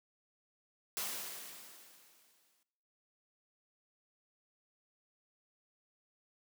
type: noise with exponential decay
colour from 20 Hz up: white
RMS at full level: -37 dBFS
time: 0.97-2.63 s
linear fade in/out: 0 ms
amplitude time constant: 360 ms
effects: noise-tail reverb RT60 1.0 s tail -19 dB re dry + high-pass 200 Hz 12 dB/octave